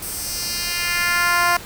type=tone with high-pass filter sweep; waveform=10% pulse; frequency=349.2 Hz; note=F4; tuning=in tune; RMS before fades=-21 dBFS; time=0.02-1.57 s; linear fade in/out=5 ms; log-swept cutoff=9800 to 770 Hz; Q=1.3; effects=pink hiss -36 dBFS RMS until 1.65 s